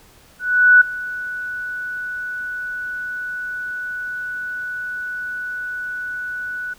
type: tone with ADSR envelope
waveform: sine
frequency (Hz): 1480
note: F#6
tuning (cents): 0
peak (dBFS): -5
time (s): 0.39-6.74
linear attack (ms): 420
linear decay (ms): 8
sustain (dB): -19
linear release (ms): 10
effects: pink hiss -50 dBFS RMS until 6.78 s